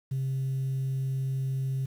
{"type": "tone", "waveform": "sine", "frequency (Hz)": 133.3, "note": "C3", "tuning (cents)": 33, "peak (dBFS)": -25, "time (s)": [0.11, 1.86], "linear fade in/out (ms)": 10, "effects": ["tanh soft clip ceiling -25 dBFS", "9-bit"]}